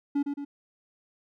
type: tone with echo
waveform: triangle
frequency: 284.6 Hz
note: C#4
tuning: 46 cents sharp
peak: -21 dBFS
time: 0.15-0.23 s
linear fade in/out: 10 ms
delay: 110 ms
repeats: 2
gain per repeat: -5 dB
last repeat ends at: 0.45 s
effects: none